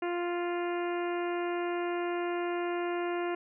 harmonic tone, 349.2 Hz, F4, in tune, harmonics 1 / 2 / 3 / 4 / 5 / 6 / 7 / 8, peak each -31 / -37 / -41 / -43 / -45 / -47 / -48 / -49 dBFS, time 0.02-3.35 s, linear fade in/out 5 ms, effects none

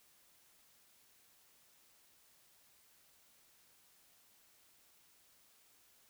silence, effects white hiss -68 dBFS RMS until 6.09 s

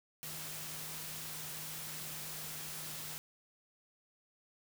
sine tone in noise, 155.56 Hz, D#3, in tune, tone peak -53 dBFS, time 0.23-3.18 s, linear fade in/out 0 ms, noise white, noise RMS -44 dBFS, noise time 0.23-3.18 s, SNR -12 dB, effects none

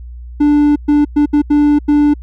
triangle tone bursts at uneven times, 293.7 Hz, D4, in tune, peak -5 dBFS, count 6, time 0.4-0.76 / 0.88-1.05 / 1.16-1.26 / 1.33-1.42 / 1.5-1.79 / 1.88-2.14 s, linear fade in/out 10 ms, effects added 60 Hz sine -27 dBFS peak until 2.22 s

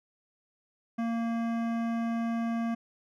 sine tone with hard clipping, 230.6 Hz, A#3, 19 cents flat, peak -30 dBFS, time 0.98-2.75 s, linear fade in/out 10 ms, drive 15 dB, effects none

